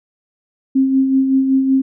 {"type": "tone with tremolo", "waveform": "sine", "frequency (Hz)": 266.5, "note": "C4", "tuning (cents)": 32, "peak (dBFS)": -9, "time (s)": [0.75, 1.82], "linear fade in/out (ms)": 10, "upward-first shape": "sine", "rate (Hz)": 5.3, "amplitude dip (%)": 45, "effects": []}